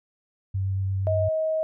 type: tone with vibrato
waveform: sine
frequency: 96.3 Hz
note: G2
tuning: 30 cents flat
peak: -23 dBFS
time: 0.54-1.29 s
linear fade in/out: 10 ms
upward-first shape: triangle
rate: 8.6 Hz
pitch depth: 12 cents each way
type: tone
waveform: sine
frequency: 633 Hz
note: D#5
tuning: 30 cents sharp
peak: -22 dBFS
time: 1.07-1.63 s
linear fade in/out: 0 ms
effects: none